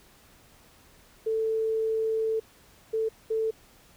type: tone bursts at uneven times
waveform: sine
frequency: 443.2 Hz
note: A4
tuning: 13 cents sharp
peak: -24 dBFS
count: 3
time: 1.26-2.4 / 2.93-3.09 / 3.3-3.51 s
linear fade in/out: 10 ms
effects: pink hiss -57 dBFS RMS until 3.96 s